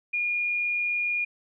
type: tone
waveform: sine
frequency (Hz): 2429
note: D#7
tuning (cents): -42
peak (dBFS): -24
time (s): 0.13-1.25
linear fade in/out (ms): 10
effects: none